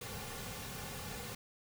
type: noise with comb filter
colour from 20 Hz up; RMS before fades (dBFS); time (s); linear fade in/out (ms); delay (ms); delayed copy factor
pink; -44; 0.01-1.35; 5; 3.1; -0.7
effects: none